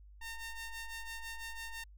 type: ring-modulated tone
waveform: sawtooth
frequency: 912 Hz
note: A#5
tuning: 38 cents flat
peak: -35 dBFS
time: 0.21-1.84 s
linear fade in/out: 5 ms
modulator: 915 Hz
effects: added 50 Hz sine -53 dBFS peak until 1.97 s